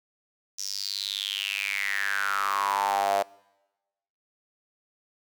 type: tone with high-pass filter sweep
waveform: sawtooth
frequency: 99.4 Hz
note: G2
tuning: 25 cents sharp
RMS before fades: -28 dBFS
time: 0.58-3.23 s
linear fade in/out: 10 ms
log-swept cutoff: 5800 to 640 Hz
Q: 7.9
effects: noise-tail reverb RT60 1.0 s tail -23 dB re dry